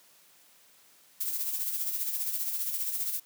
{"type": "noise with tremolo", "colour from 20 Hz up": "violet", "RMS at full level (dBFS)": -30, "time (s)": [1.2, 3.2], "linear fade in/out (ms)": 10, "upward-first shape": "sine", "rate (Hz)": 15, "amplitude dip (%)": 50, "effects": ["white hiss -60 dBFS RMS until 3.25 s", "high-pass 150 Hz 12 dB/octave"]}